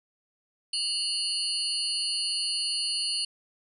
sine tone cluster, 2793 / 2972 / 4283 / 4600 / 9360 Hz, F7 / F#7 / C8 / D8 / D9, -1 / +7 / +40 / -37 / -7 cents, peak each -37 / -36 / -31 / -31 / -35 dBFS, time 0.73-3.25 s, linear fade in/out 5 ms, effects none

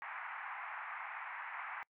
pink band-pass noise, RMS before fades -45 dBFS, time 0.02-1.83 s, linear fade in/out 0 ms, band 810 to 2300 Hz, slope 48 dB/octave, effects noise-tail reverb RT60 0.1 s tail -26 dB re dry

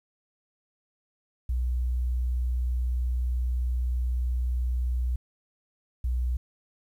sine tone pair in turn, 61.6 / 61.6 Hz, B1 / B1, -4 / -4 cents, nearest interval unison, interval 0 cents, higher neither, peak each -24 dBFS, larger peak neither, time 1.49-5.16 / 6.04-6.37 s, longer first, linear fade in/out 5 ms, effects 10-bit

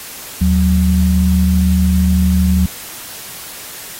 sine tone pair together, 76.8 / 184.15 Hz, D#2 / F#3, -22 / -8 cents, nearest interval octave + minor third, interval 1514 cents, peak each -12 dBFS, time 0.41-2.66 s, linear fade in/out 5 ms, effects white hiss -31 dBFS RMS until 3.99 s + AAC 48 kbps

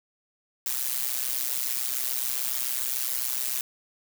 blue noise with amplitude modulation, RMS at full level -25 dBFS, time 0.66-3.61 s, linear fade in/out 2 ms, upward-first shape sine, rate 127 Hz, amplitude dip 90%, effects none

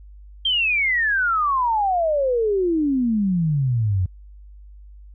sine exponential sweep, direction down, 3209 to 88 Hz, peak -17 dBFS, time 0.45-4.06 s, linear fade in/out 5 ms, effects added 50 Hz sine -40 dBFS peak until 5.14 s

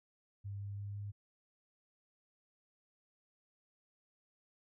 sine tone with pitch steps, 100 / 100.64 / 101.28 / 101.92 Hz, G2 / G2 / G#2 / G#2, +35 / +46 / -43 / -32 cents, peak -40 dBFS, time 0.44-1.12 s, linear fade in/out 20 ms, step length 170 ms, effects none

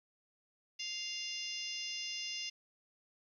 harmonic tone with a mistuned harmonic, 698.5 Hz, F5, in tune, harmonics 3 / 4 / 5 / 6 / 7 / 8 / 9, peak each -50 / -42 / -49 / -53 / -43 / -51 / -49 dBFS, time 0.79-2.5 s, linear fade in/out 10 ms, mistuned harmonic 7, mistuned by +44 cents, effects 12-bit

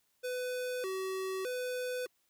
square tone with vibrato, 435.6 Hz, A4, 17 cents flat, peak -35 dBFS, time 0.23-2.07 s, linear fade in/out 20 ms, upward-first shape square, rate 0.82 Hz, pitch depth 240 cents each way, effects white hiss -75 dBFS RMS until 2.29 s

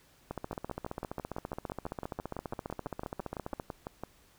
two click trains, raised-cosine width 1 ms, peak -23 / -22 dBFS, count 22 / 50, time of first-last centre 0.53-4.036 / 0.31-3.599 s, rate 5.99 / 14.9 Hz, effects pink hiss -63 dBFS RMS until 4.38 s

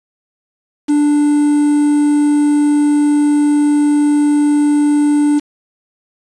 triangle tone with quantisation, 293.7 Hz, D4, in tune, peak -7 dBFS, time 0.88-5.4 s, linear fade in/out 20 ms, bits 5, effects resampled to 22050 Hz

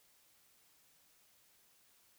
silence, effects white hiss -69 dBFS RMS until 2.18 s

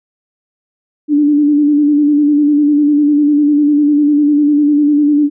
sine tone with vibrato, 293.7 Hz, D4, in tune, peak -7 dBFS, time 1.08-5.3 s, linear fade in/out 50 ms, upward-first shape square, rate 10 Hz, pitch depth 33 cents each way, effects none

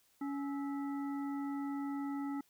harmonic tone with a mistuned harmonic, 280.6 Hz, C#4, 21 cents sharp, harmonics 1 / 3 / 5 / 7, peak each -36 / -47 / -50 / -56 dBFS, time 0.21-2.41 s, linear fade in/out 5 ms, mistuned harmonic 5, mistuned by -120 cents, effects white hiss -71 dBFS RMS until 2.49 s

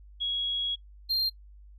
sine / triangle tone pair in turn, 3322 / 4189 Hz, G#7 / C8, 0 / +1 cents, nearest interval major third, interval 401 cents, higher second, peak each -27 / -23 dBFS, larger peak second, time 0.2-0.76 / 1.09-1.3 s, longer first, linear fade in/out 20 ms, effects noise-tail reverb RT60 0.1 s tail -23 dB re dry + added 50 Hz sine -48 dBFS peak until 1.78 s

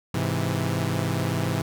sawtooth chord, Ab augmented, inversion none, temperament equal, 103.83 / 130.81 / 164.81 Hz, Ab2 / C3 / E3, 0 / 0 / 0 cents, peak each -24 dBFS, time 0.14-1.62 s, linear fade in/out 5 ms, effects none

